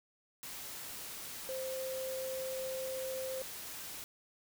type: tone in noise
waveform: sine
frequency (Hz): 523.3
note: C5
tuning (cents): 0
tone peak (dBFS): -37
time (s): 1.49-3.42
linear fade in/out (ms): 0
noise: white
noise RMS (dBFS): -45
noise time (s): 0.43-4.04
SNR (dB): +5
effects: none